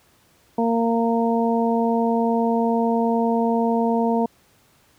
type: harmonic tone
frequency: 230.6 Hz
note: A#3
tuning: 19 cents flat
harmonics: 1 / 2 / 3 / 4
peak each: -20 / -23 / -25 / -26 dBFS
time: 0.58-4.26 s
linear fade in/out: 5 ms
effects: pink hiss -58 dBFS RMS until 4.98 s + high-pass 60 Hz 12 dB/octave